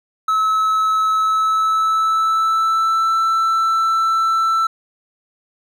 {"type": "tone with pitch glide", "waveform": "triangle", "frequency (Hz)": [1295, 1330.6], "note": ["E6", "E6"], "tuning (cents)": [-31, 16], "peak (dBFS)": -12, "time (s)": [0.28, 4.67], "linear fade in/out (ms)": 5, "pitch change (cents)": 47, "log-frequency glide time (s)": [1.14, 3.17], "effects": []}